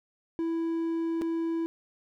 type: tone with dropouts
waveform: triangle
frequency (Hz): 330.2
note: E4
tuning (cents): +3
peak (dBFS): -25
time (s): 0.39-1.66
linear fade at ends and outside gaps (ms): 0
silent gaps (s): 1.214-1.219
effects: none